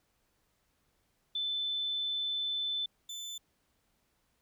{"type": "tone pair in turn", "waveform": ["sine", "30% pulse"], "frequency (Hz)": [3520, 3520], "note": ["A7", "A7"], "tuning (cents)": [0, 0], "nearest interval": "unison", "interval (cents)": 0, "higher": "neither", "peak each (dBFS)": [-31, -37], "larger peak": "first", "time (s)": [[1.35, 2.86], [3.09, 3.38]], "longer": "first", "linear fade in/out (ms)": 5, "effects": ["pink hiss -75 dBFS RMS until 4.41 s"]}